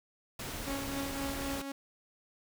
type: noise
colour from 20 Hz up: pink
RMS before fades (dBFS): -40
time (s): 0.39-1.62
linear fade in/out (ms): 5
type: tone with tremolo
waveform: sawtooth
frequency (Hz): 276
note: C#4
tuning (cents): -7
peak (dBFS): -30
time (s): 0.67-1.72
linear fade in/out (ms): 5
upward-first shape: triangle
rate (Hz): 3.9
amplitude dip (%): 55
effects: none